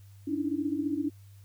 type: tone cluster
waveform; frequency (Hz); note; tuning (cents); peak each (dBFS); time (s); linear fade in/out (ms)
sine; 283.2 / 298.3 / 326.7; C#4 / D4 / E4; +37 / +27 / -15; -31 / -32 / -34; 0.27-1.1; 10
effects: added 99 Hz sine -49 dBFS peak until 1.44 s + white hiss -65 dBFS RMS until 1.44 s